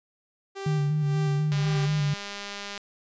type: tone with tremolo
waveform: sawtooth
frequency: 392 Hz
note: G4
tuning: in tune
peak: -28 dBFS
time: 0.55-1.87 s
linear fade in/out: 20 ms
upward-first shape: sine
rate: 1.8 Hz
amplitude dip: 80%
type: tone with vibrato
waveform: sine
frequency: 148.8 Hz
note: D3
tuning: 23 cents sharp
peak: -22 dBFS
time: 0.66-2.14 s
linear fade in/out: 5 ms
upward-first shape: square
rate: 4.1 Hz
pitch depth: 39 cents each way
type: click train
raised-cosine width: 0.2 ms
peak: -19 dBFS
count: 255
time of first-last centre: 1.52-2.777 s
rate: 202 Hz
effects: resampled to 16000 Hz